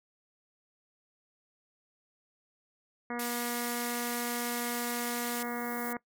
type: harmonic tone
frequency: 240 Hz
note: B3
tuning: 49 cents flat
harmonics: 1 / 2 / 3 / 4 / 5 / 6 / 7 / 8 / 9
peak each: -37 / -40 / -42 / -43 / -44 / -45 / -45 / -46 / -47 dBFS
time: 3.1-5.97 s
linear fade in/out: 2 ms
type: band-pass noise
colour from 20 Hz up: white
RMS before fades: -39 dBFS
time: 3.19-5.43 s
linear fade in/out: 5 ms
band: 1900 to 16000 Hz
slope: 96 dB/octave
type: noise with exponential growth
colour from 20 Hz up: violet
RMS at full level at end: -40 dBFS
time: 3.72-5.93 s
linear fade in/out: 5 ms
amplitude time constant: 480 ms
effects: noise-tail reverb RT60 0.1 s tail -21 dB re dry